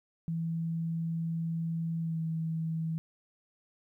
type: tone with pitch glide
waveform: sine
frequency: 164.81 to 161.79 Hz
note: E3 to E3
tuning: 0 to -32 cents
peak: -30 dBFS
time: 0.28-2.98 s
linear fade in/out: 0 ms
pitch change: -32 cents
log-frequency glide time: 2-2.2 s
effects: 12-bit